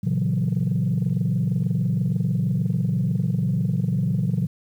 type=chord; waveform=sine; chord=F# dominant seventh; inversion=first; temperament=equal; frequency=116.54 / 138.59 / 164.81 / 185 Hz; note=A#2 / C#3 / E3 / F#3; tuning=0 / 0 / 0 / 0 cents; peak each=-24 dBFS; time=0.03-4.47 s; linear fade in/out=10 ms; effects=tanh soft clip ceiling -14 dBFS + 9-bit